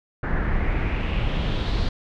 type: noise with low-pass filter sweep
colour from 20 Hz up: brown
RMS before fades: -23 dBFS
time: 0.23-1.89 s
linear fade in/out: 5 ms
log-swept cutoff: 1600 to 4300 Hz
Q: 3.3
effects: none